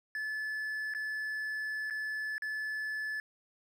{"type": "tone with dropouts", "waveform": "triangle", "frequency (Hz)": 1730, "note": "A6", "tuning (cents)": -30, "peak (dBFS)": -32, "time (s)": [0.15, 3.2], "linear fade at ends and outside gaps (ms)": 1, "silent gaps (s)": [[0.938, 0.948], [1.9, 1.907], [2.381, 2.421]], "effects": []}